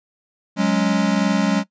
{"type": "chord", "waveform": "square", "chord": "F# suspended second", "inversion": "none", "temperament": "equal", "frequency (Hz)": [185, 207.7, 277.2], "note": ["F#3", "G#3", "C#4"], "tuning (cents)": [0, 0, 0], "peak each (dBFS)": [-21, -20, -23], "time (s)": [0.56, 1.64], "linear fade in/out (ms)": 50, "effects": ["noise-tail reverb RT60 0.1 s tail -19 dB re dry", "resampled to 16000 Hz"]}